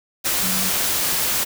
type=tone in noise; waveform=sine; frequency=187.3 Hz; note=F#3; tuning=21 cents sharp; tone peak=-28 dBFS; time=0.42-0.7 s; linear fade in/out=20 ms; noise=white; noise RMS=-21 dBFS; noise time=0.24-1.45 s; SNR=-10 dB; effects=none